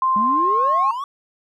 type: tone with pitch glide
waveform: sine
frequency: 1046.5 to 1077.8 Hz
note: C6 to C#6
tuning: 0 to -49 cents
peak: -15 dBFS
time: 0.02-0.91 s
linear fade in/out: 2 ms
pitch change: +51 cents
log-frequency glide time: 0.29-0.61 s
type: exponential sweep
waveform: triangle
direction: up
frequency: 201.2 to 1159 Hz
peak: -22 dBFS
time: 0.16-1.04 s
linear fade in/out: 2 ms
effects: none